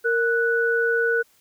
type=tone pair together; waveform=sine; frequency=463.5 / 1480 Hz; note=A#4 / F#6; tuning=-10 / 0 cents; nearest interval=octave + minor sixth; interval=2010 cents; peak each=-21 dBFS; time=0.04-1.23 s; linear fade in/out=20 ms; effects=white hiss -60 dBFS RMS until 1.4 s